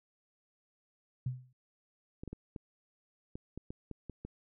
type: tone with exponential decay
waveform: sine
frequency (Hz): 126.9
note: B2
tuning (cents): +47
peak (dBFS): -29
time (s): 1.26-1.53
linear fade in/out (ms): 5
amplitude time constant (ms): 58
type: clicks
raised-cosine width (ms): 3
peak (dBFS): -29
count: 10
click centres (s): 2.235 / 2.277 / 2.33 / 2.562 / 3.355 / 3.576 / 3.705 / 3.913 / 4.097 / 4.25
effects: none